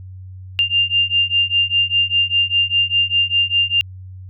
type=beating tone pair; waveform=sine; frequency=2794 / 2799 Hz; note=F7 / F7; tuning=0 / +3 cents; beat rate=5 Hz; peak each=-17 dBFS; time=0.59-3.81 s; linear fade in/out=0 ms; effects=added 93 Hz sine -32 dBFS peak until 4.29 s